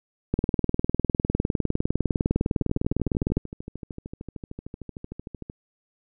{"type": "two click trains", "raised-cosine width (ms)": 3, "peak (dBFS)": [-22, -9], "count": [39, 61], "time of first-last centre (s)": [[2.62, 5.499], [0.34, 3.37]], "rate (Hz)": [13.2, 19.8], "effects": []}